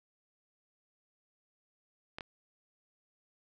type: clicks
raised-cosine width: 0.3 ms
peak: -24 dBFS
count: 2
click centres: 2.185 / 2.208 s
effects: none